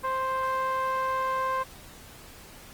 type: tone with low-pass filter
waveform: 5% pulse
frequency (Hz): 524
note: C5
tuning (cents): +2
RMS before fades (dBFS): -28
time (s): 0.03-1.64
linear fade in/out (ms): 20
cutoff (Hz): 1100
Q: 2.6
effects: pink hiss -48 dBFS RMS until 2.73 s + Opus 24 kbps